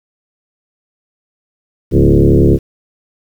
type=tone with frequency modulation; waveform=sine; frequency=124.4 Hz; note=B2; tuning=13 cents sharp; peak=-5 dBFS; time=1.91-2.59 s; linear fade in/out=50 ms; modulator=70.8 Hz; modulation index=4.4; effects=7-bit